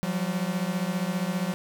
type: beating tone pair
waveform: 45% pulse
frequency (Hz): 175 / 190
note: F3 / F#3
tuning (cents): +4 / +46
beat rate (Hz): 15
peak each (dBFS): -29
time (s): 0.03-1.54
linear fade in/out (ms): 0
effects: none